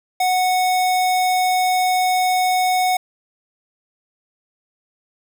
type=tone; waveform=square; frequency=737 Hz; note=F#5; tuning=7 cents flat; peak=-16 dBFS; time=0.2-2.97 s; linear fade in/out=5 ms; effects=none